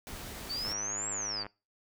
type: noise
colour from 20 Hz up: pink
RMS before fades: -43 dBFS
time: 0.07-0.73 s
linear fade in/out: 0 ms
type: exponential two-way sweep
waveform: sine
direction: up then down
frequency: 4467 to 7700 to 4484 Hz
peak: -33 dBFS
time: 0.49-1.44 s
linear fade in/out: 20 ms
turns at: 1.09 s
type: click train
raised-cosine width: 0.5 ms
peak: -27 dBFS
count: 85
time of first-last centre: 0.65-1.466 s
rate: 103 Hz
effects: noise-tail reverb RT60 0.3 s tail -24 dB re dry